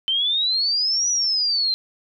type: exponential two-way sweep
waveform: sine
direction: up then down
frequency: 3068 to 5920 to 4094 Hz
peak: -18 dBFS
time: 0.08-1.74 s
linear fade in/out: 0 ms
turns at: 1.09 s
effects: none